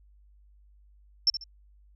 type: tone with echo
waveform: sine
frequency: 5370 Hz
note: E8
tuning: 31 cents sharp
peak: -18 dBFS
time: 1.27-1.3 s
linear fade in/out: 2 ms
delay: 70 ms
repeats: 2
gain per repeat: -11 dB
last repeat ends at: 1.44 s
effects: added 50 Hz sine -55 dBFS peak until 1.95 s